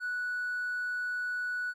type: tone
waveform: triangle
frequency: 1476 Hz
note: F#6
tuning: 5 cents flat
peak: -28 dBFS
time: 0-1.74 s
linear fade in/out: 50 ms
effects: tanh soft clip ceiling -27 dBFS